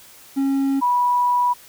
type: tone pair in turn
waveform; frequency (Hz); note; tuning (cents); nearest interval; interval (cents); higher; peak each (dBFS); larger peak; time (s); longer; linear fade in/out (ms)
triangle / sine; 273.2 / 978.9; C#4 / B5; -25 / -16; octave + minor seventh; 2209; second; -15 / -15; neither; 0.36-0.81 / 0.81-1.54; second; 20
effects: white hiss -46 dBFS RMS until 1.68 s